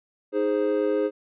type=chord; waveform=triangle; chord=Ab major; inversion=second; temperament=equal; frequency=311.1 / 415.3 / 523.3 Hz; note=Eb4 / Ab4 / C5; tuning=0 / 0 / 0 cents; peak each=-25 / -22 / -24 dBFS; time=0.32-1.11 s; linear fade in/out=50 ms; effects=resampled to 8000 Hz